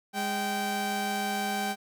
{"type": "tone pair together", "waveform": "sawtooth", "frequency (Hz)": [205.7, 776.6], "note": ["G#3", "G5"], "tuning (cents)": [-16, -16], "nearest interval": "octave + major seventh", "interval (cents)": 2300, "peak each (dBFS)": [-29, -26], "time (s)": [0.13, 1.76], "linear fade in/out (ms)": 50, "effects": []}